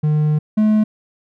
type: tone pair in turn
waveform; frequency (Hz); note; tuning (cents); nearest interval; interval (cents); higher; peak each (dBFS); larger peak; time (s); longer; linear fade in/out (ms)
triangle; 151.7 / 214.5; D#3 / A3; -44 / -44; tritone; 600; second; -11 / -9; second; 0.03-0.39 / 0.57-0.84; first; 10
effects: none